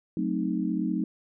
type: chord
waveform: sine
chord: F# diminished seventh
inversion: none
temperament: equal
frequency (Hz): 185 / 220 / 261.6 / 311.1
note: F#3 / A3 / C4 / Eb4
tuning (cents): 0 / 0 / 0 / 0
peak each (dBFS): -30 / -31 / -32 / -30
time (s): 0.17-1.04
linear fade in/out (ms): 2
effects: none